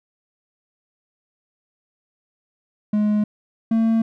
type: tone pair in turn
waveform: triangle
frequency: 210.2 / 225.4 Hz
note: G#3 / A3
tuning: +21 / +42 cents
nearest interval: minor second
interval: 121 cents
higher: second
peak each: -14 / -13 dBFS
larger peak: second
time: 2.93-3.24 / 3.71-4.02 s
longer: neither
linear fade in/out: 5 ms
effects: none